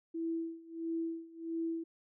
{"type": "tone with tremolo", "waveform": "sine", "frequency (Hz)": 329.6, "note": "E4", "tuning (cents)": 0, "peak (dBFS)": -32, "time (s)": [0.14, 1.84], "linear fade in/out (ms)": 10, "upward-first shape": "sine", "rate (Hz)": 1.5, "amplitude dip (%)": 90, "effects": []}